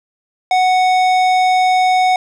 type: tone with tanh clipping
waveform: sine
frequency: 740 Hz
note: F#5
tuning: in tune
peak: -12 dBFS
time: 0.51-2.16 s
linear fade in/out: 2 ms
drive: 15 dB
effects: none